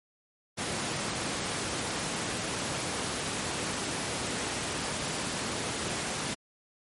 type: high-pass noise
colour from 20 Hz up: pink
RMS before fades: -33 dBFS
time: 0.57-6.35 s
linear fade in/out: 20 ms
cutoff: 120 Hz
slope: 12 dB/octave
effects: MP3 48 kbps